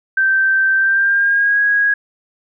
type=tone with pitch glide; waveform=sine; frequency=1558 to 1650.6 Hz; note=G6 to G#6; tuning=-11 to -11 cents; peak=-11 dBFS; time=0.17-1.94 s; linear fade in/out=5 ms; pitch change=+100 cents; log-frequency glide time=0.75-1.6 s; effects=none